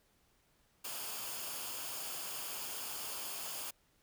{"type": "noise with comb filter", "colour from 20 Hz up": "white", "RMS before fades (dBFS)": -42, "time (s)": [0.84, 3.71], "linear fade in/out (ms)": 10, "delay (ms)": 0.51, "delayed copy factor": -0.5, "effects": ["pink hiss -72 dBFS RMS until 4.02 s"]}